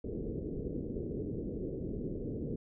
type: low-pass noise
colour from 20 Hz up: white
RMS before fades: -38 dBFS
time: 0.04-2.56 s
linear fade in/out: 5 ms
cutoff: 460 Hz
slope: 48 dB/octave
effects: none